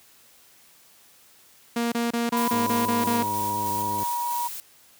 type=tone bursts; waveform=sawtooth; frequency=234.9 Hz; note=A#3; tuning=13 cents sharp; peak=-19 dBFS; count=8; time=1.76-3.229 s; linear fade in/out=5 ms; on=160 ms; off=27 ms
type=tone with pitch glide; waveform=sine; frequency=987.8 to 957.5 Hz; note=B5 to A#5; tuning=0 to +46 cents; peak=-25 dBFS; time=2.32-4.48 s; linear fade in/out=10 ms; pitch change=-54 cents; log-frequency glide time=2.96-3.2 s
type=noise with tremolo; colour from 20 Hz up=blue; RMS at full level=-33 dBFS; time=2.37-4.6 s; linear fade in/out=0 ms; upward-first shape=square; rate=3.1 Hz; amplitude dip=25%
type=click train; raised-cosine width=2 ms; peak=-23 dBFS; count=157; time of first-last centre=2.53-4.03 s; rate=104 Hz
effects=white hiss -55 dBFS RMS until 4.99 s + high-pass 60 Hz 12 dB/octave